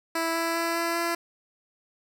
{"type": "tone with pitch steps", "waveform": "10% pulse", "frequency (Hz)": [329.6, 331.9, 334.2, 336.5, 338.9], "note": ["E4", "E4", "E4", "E4", "E4"], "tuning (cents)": [0, 12, 24, 36, 48], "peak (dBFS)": -17, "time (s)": [0.15, 1.15], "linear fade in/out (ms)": 5, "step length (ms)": 200, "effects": []}